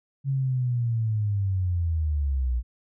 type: linear sweep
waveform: sine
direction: down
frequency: 138.59 to 58 Hz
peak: -22 dBFS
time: 0.24-2.63 s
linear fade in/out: 50 ms
effects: none